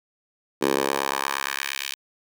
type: tone with high-pass filter sweep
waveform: 10% pulse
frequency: 68.6 Hz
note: C#2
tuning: 17 cents flat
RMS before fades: -26 dBFS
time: 0.61-1.95 s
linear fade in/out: 20 ms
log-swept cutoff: 350 to 3000 Hz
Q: 1.4
effects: none